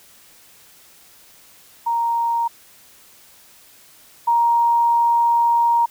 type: tone pair in turn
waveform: sine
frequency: 932.3 / 937.7 Hz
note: A#5 / A#5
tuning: 0 / +10 cents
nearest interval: unison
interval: 10 cents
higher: second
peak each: -17 / -13 dBFS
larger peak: second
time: 1.86-2.48 / 4.27-5.86 s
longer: second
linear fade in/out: 10 ms
effects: white hiss -49 dBFS RMS until 5.9 s